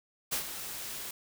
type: noise with ADSR envelope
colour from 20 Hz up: white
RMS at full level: -30 dBFS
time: 0.31-1.11 s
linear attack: 22 ms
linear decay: 99 ms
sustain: -10 dB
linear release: 4 ms
effects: none